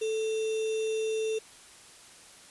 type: tone with sample-and-hold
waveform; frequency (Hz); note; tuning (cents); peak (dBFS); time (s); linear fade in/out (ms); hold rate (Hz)
sine; 439.4; A4; -2; -27; 0.01-1.39; 10; 3150
effects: white hiss -52 dBFS RMS until 2.5 s + resampled to 24000 Hz